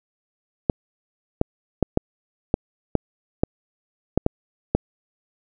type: clicks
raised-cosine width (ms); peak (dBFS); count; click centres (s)
2; -3; 10; 0.698 / 1.414 / 1.827 / 1.974 / 2.541 / 2.953 / 3.435 / 4.176 / 4.264 / 4.75
effects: none